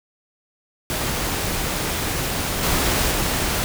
pink noise with level steps, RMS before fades -24 / -20 / -22 dBFS, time 0.9-3.64 s, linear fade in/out 0 ms, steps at 2.63 / 3.11 s, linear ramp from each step 2 ms, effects none

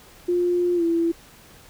sine tone with pitch glide, 353 to 334.9 Hz, F4 to E4, +19 to +27 cents, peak -18 dBFS, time 0.28-1.12 s, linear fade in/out 10 ms, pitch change -92 cents, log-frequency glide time 0.75-0.83 s, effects pink hiss -49 dBFS RMS until 1.69 s

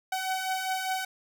sawtooth beating tone pair, 751 / 756 Hz, F#5 / F#5, +26 / +37 cents, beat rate 5 Hz, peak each -31 / -26 dBFS, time 0.12-1.05 s, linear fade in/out 5 ms, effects none

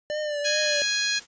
square tone with vibrato, 595 Hz, D5, 22 cents sharp, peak -27 dBFS, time 0.1-0.82 s, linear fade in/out 0 ms, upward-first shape triangle, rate 2.5 Hz, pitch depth 48 cents each way
harmonic tone, 830.6 Hz, G#5, in tune, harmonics 2 / 3 / 4 / 5 / 6 / 7 / 8, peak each -28 / -31 / -32 / -27 / -36 / -36 / -32 dBFS, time 0.44-1.2 s, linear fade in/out 20 ms
white noise, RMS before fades -44 dBFS, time 0.58-1.27 s, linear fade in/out 50 ms
effects resampled to 16000 Hz

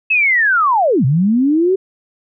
sine linear two-way sweep, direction down then up, 2637 to 121.4 to 390.9 Hz, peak -10 dBFS, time 0.1-1.76 s, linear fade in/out 10 ms, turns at 1.05 s, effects none

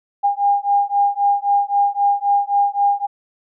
sine beating tone pair, 806 / 809.8 Hz, G5 / G#5, +48 / -44 cents, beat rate 3.8 Hz, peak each -17 dBFS, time 0.23-3.07 s, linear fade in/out 20 ms, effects none

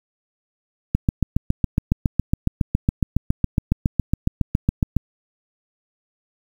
click train, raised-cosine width 5 ms, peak -4 dBFS, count 30, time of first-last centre 0.95-4.967 s, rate 7.22 Hz, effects 7-bit

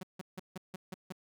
sawtooth tone bursts, 185.6 Hz, F#3, 6 cents sharp, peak -35 dBFS, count 7, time 0.01-1.124 s, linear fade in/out 5 ms, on 22 ms, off 160 ms, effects none

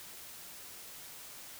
silence, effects white hiss -49 dBFS RMS until 1.59 s

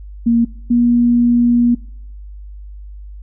sine tone pair in turn, 233.1 / 239.4 Hz, A#3 / A#3, 0 / +46 cents, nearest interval unison, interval 46 cents, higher second, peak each -9 dBFS, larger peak neither, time 0.26-0.45 / 0.7-1.75 s, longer second, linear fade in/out 10 ms, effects noise-tail reverb RT60 0.7 s tail -24 dB re dry + added 50 Hz sine -30 dBFS peak until 3.22 s

